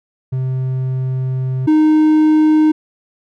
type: tone pair in turn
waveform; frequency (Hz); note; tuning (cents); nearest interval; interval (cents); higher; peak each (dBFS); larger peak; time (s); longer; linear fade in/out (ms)
triangle; 130 / 309.2; C3 / D#4; -11 / -11; octave + minor third; 1500; second; -14 / -6; second; 0.32-1.67 / 1.67-2.72; first; 10
effects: none